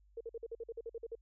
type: tone bursts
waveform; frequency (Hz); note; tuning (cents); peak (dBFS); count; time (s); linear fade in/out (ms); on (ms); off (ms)
sine; 460; A#4; -23; -39; 12; 0.17-1.153; 5; 37; 49
effects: added 50 Hz sine -63 dBFS peak until 1.21 s